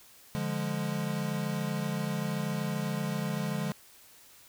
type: chord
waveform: square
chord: D diminished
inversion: none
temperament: equal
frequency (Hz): 146.83 / 174.61 / 207.7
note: D3 / F3 / Ab3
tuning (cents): 0 / 0 / 0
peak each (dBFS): -35 / -36 / -35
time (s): 0.35-3.72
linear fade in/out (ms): 0
effects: white hiss -56 dBFS RMS until 4.48 s